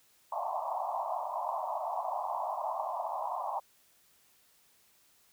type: band-pass noise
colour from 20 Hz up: pink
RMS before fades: -35 dBFS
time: 0.32-3.6 s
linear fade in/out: 5 ms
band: 620 to 1100 Hz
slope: 96 dB/octave
effects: white hiss -66 dBFS RMS until 5.32 s